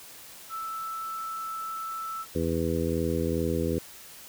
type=tone; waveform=sine; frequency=1320 Hz; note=E6; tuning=2 cents sharp; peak=-32 dBFS; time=0.49-2.26 s; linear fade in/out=50 ms
type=harmonic tone; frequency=82.5 Hz; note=E2; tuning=2 cents sharp; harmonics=1 / 2 / 3 / 4 / 5 / 6; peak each=-32 / -32 / -32 / -32 / -32 / -32 dBFS; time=2.35-3.79 s; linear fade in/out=5 ms
effects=white hiss -47 dBFS RMS until 4.28 s